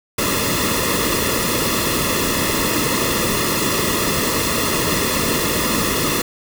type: noise with comb filter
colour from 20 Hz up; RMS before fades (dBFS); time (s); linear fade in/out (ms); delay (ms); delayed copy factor
pink; -19; 0.18-6.22; 5; 1.3; -0.8
effects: none